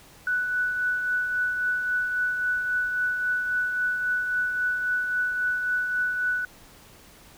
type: tone with tremolo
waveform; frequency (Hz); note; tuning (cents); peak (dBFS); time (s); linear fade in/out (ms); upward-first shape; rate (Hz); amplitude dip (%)
sine; 1484; F#6; +5; -21; 0.27-6.45; 2; triangle; 3.7; 45
effects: pink hiss -51 dBFS RMS until 7.37 s